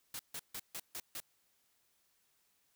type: noise bursts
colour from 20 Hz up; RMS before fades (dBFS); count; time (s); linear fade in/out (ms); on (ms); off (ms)
white; -43; 6; 0.14-1.202; 2; 52; 150
effects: white hiss -75 dBFS RMS until 2.75 s